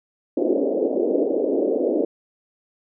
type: band-pass noise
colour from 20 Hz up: pink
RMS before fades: -21 dBFS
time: 0.37-2.05 s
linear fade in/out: 5 ms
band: 270 to 580 Hz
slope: 48 dB/octave
effects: none